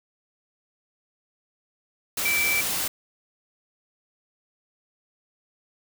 sine tone in noise, 2326 Hz, D7, 17 cents flat, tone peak -22 dBFS, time 2.25-2.61 s, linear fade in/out 5 ms, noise white, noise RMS -27 dBFS, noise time 2.17-2.88 s, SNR +2 dB, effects none

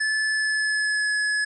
square tone with pitch glide, 1735 to 1700.3 Hz, A6 to G#6, -25 to +40 cents, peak -22 dBFS, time 0-1.45 s, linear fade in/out 10 ms, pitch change -35 cents, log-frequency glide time 0.33-1.1 s, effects resampled to 22050 Hz

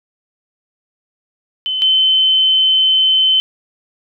sine tone pair in turn, 3049 / 3065 Hz, G7 / G7, -49 / -40 cents, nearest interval unison, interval 9 cents, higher second, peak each -16 / -9 dBFS, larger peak second, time 1.66-1.82 / 1.82-3.4 s, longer second, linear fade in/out 0 ms, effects none

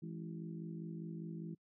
harmonic tone with a mistuned harmonic, 55 Hz, A1, in tune, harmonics 3 / 4 / 5 / 6 / 7, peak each -44 / -49 / -57 / -50 / -59 dBFS, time 0.02-1.55 s, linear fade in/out 10 ms, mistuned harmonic 4, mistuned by -81 cents, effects noise-tail reverb RT60 0.1 s tail -26 dB re dry

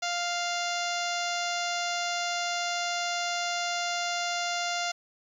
harmonic tone, 698.5 Hz, F5, in tune, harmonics 1 / 2 / 3 / 4 / 5 / 6 / 7 / 8 / 9 / 10, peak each -32 / -35 / -37 / -38 / -39 / -40 / -40 / -41 / -42 / -42 dBFS, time 0.02-4.92 s, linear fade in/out 10 ms, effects 10-bit

